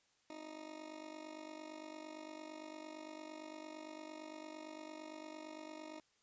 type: tone with amplitude modulation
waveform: 20% pulse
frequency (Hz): 311.1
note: D#4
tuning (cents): 0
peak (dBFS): -40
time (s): 0.3-6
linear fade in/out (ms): 2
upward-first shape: sine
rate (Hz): 48.8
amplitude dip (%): 75
effects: white hiss -75 dBFS RMS until 6.22 s + resampled to 16000 Hz